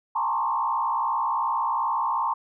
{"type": "tone with frequency modulation", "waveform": "sine", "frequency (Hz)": 987.8, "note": "B5", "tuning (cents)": 0, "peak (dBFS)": -22, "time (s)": [0.15, 2.34], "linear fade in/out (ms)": 10, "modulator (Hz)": 61.3, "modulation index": 2.2, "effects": []}